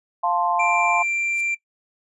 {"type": "chord", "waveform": "sine", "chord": "F major", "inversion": "none", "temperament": "equal", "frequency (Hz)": [698.5, 880, 1046.5], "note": ["F5", "A5", "C6"], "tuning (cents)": [0, 0, 0], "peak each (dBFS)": -23, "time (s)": [0.23, 1.03], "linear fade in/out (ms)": 10}
{"type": "tone", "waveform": "triangle", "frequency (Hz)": 2362, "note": "D7", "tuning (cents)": 9, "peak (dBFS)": -19, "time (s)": [0.59, 1.55], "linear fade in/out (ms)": 10}
{"type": "noise with exponential growth", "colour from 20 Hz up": "violet", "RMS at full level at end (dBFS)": -34, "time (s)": [1.25, 1.41], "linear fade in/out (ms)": 5, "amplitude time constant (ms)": 33}
{"effects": ["noise-tail reverb RT60 0.1 s tail -19 dB re dry", "resampled to 24000 Hz"]}